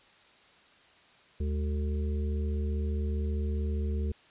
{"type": "harmonic tone with a mistuned harmonic", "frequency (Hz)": 75.2, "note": "D2", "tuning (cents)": 42, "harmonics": [1, 3, 5, 6], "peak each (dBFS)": [-28, -38, -42, -44], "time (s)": [1.4, 4.12], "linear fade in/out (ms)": 5, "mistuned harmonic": 3, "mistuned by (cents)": -140, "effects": ["white hiss -59 dBFS RMS until 4.3 s", "resampled to 8000 Hz"]}